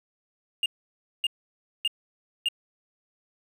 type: tone bursts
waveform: triangle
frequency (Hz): 2824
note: F7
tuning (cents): +19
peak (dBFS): -20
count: 4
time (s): 0.63-2.486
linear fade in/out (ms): 2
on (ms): 29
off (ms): 580
effects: none